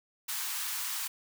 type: high-pass noise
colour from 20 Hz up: white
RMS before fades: -35 dBFS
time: 0.28-1.08 s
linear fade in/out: 10 ms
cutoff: 850 Hz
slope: 48 dB/octave
effects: none